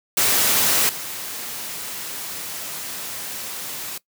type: noise with level steps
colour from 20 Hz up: white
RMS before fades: -18 / -31 dBFS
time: 0.17-3.98 s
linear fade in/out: 5 ms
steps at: 0.89 s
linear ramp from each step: 2 ms
effects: noise-tail reverb RT60 0.1 s tail -20 dB re dry + high-pass 100 Hz 12 dB/octave